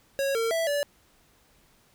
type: tone with pitch steps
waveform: square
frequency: 550 / 455.9 / 659 / 577 Hz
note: C#5 / A#4 / E5 / D5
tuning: -14 / -39 / -1 / -31 cents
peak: -25 dBFS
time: 0.19-0.83 s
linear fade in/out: 0 ms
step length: 160 ms
effects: pink hiss -62 dBFS RMS until 1.94 s